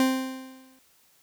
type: tone with exponential decay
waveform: 40% pulse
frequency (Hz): 261.6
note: C4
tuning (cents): 0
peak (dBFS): -17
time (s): 0-0.79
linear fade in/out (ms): 1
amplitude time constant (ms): 170
effects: white hiss -62 dBFS RMS until 1.22 s